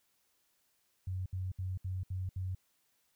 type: tone bursts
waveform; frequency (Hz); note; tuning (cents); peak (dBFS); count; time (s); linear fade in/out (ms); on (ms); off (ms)
sine; 93; F#2; +9; -34; 6; 1.07-2.55; 5; 190; 68
effects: white hiss -75 dBFS RMS until 3.15 s